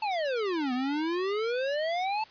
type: exponential two-way sweep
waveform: square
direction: down then up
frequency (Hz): 891 to 245 to 891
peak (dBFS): -28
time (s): 0.02-2.24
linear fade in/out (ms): 5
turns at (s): 0.73
effects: white hiss -53 dBFS RMS until 2.3 s + resampled to 11025 Hz